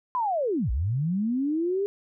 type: linear two-way sweep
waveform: sine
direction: down then up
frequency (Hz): 1028 to 51.91 to 409.7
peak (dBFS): -23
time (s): 0.15-1.86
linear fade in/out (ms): 0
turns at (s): 0.71
effects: none